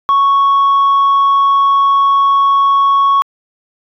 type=tone; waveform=sine; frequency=1108.7 Hz; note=C#6; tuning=in tune; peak=-5 dBFS; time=0.09-3.22 s; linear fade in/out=0 ms; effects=tanh soft clip ceiling -6 dBFS